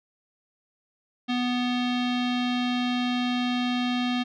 square tone with low-pass filter, 246.9 Hz, B3, in tune, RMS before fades -26 dBFS, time 1.28-4.24 s, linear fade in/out 20 ms, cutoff 3500 Hz, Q 3.3, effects none

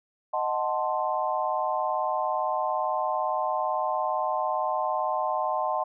sine chord, D# diminished seventh, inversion none, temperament equal, 622.3 / 740 / 880 / 1046.5 Hz, D#5 / F#5 / A5 / C6, 0 / 0 / 0 / 0 cents, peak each -30 dBFS, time 0.33-5.84 s, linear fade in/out 10 ms, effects none

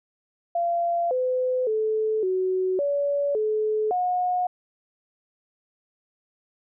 sine tone with pitch steps, 687 / 508 / 435.2 / 372.8 / 570 / 430.3 / 724 Hz, F5 / B4 / A4 / F#4 / C#5 / A4 / F#5, -29 / +49 / -19 / +13 / +48 / -39 / -38 cents, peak -21 dBFS, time 0.55-4.47 s, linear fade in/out 5 ms, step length 560 ms, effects none

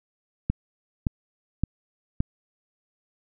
click train, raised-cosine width 5 ms, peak -10 dBFS, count 4, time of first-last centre 0.5-2.205 s, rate 1.76 Hz, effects none

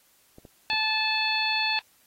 clicks, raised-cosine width 2 ms, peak -33 dBFS, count 3, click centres 0.384 / 0.452 / 0.733 s
harmonic tone, 871 Hz, A5, 18 cents flat, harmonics 1 / 2 / 3 / 4 / 5, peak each -30 / -32 / -27 / -32 / -29 dBFS, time 0.7-1.79 s, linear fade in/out 0 ms
effects white hiss -62 dBFS RMS until 2.06 s + AAC 48 kbps

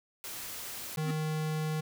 white noise, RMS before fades -41 dBFS, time 0.24-0.96 s, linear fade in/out 0 ms
square tone, 155.56 Hz, D#3, in tune, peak -31 dBFS, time 0.97-1.81 s, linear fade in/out 10 ms
square tone with exponential growth, 258.3 Hz, C4, 22 cents flat, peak -32 dBFS, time 0.97-1.11 s, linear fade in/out 5 ms, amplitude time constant 30 ms
effects none

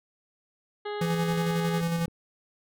harmonic tone, 415.3 Hz, G#4, in tune, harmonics 1 / 2 / 3 / 4 / 5 / 7 / 8 / 9 / 10, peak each -32 / -38 / -42 / -44 / -46 / -49 / -50 / -51 / -52 dBFS, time 0.85-1.81 s, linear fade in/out 10 ms
square tone with tremolo, 168 Hz, E3, 33 cents sharp, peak -25 dBFS, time 1.01-2.06 s, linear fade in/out 5 ms, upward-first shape square, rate 11 Hz, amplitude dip 30%
clicks, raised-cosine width 3 ms, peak -33 dBFS, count 7, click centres 1.305 / 1.338 / 1.815 / 1.883 / 1.986 / 2.025 / 2.081 s
effects none

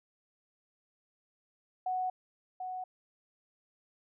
sine tone with echo, 740 Hz, F#5, in tune, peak -30 dBFS, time 1.86-2.1 s, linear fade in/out 5 ms, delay 740 ms, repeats 1, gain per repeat -6 dB, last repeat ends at 2.84 s, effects none

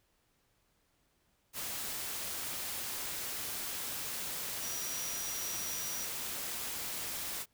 sine tone in noise, 5800 Hz, F#8, 35 cents flat, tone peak -40 dBFS, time 4.6-6.08 s, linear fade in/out 50 ms, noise white, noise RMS -39 dBFS, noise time 1.53-7.46 s, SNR -4 dB, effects pink hiss -74 dBFS RMS until 7.53 s

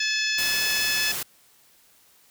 harmonic tone, 863 Hz, A5, 34 cents flat, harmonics 2 / 3 / 4 / 5 / 6 / 7 / 8, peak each -28 / -28 / -31 / -35 / -28 / -37 / -37 dBFS, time 0-1.12 s, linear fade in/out 5 ms
white noise, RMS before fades -30 dBFS, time 0.38-1.23 s, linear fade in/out 5 ms
effects white hiss -58 dBFS RMS until 2.3 s

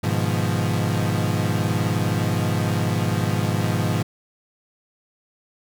35% pulse chord, F half-diminished seventh, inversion first, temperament equal, 103.83 / 123.47 / 155.56 / 174.61 Hz, Ab2 / Cb3 / Eb3 / F3, 0 / 0 / 0 / 0 cents, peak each -22 / -24 / -25 / -25 dBFS, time 0.03-4.03 s, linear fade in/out 10 ms, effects none

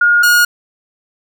sine / 45% pulse tone pair in turn, 1427 / 1436.1 Hz, F6 / F6, +37 / +48 cents, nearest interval unison, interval 11 cents, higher second, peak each -7 dBFS, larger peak neither, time 0.01-0.23 / 0.23-0.45 s, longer neither, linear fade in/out 5 ms, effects none

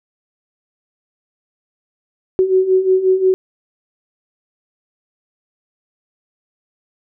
sine beating tone pair, 371.5 / 377.1 Hz, F#4 / F#4, +7 / +33 cents, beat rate 5.6 Hz, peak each -17 / -12 dBFS, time 2.39-3.34 s, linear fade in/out 0 ms, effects none

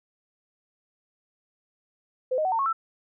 sine tone with pitch steps, 512 / 619.5 / 749.6 / 907 / 1097.5 / 1328 Hz, C5 / D#5 / F#5 / A#5 / C#6 / E6, -38 / -8 / +22 / -48 / -18 / +12 cents, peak -22 dBFS, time 2.31-2.73 s, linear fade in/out 10 ms, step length 70 ms, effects none

